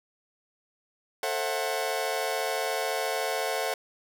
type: chord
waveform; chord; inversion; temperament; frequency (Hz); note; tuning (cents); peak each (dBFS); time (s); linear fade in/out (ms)
sawtooth; F# half-diminished seventh; first; just; 444 / 532.8 / 666 / 740; A4 / C5 / E5 / F#5; +16 / +31 / +18 / 0; -29; 1.23-3.74; 2
effects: none